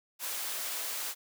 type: high-pass noise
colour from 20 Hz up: white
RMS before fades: -36 dBFS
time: 0.19-1.15 s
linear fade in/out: 50 ms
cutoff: 480 Hz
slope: 12 dB/octave
effects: none